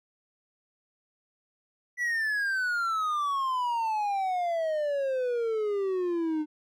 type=exponential sweep; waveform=triangle; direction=down; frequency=1975.5 to 300.6 Hz; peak=-24 dBFS; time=1.97-6.46 s; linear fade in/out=50 ms; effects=none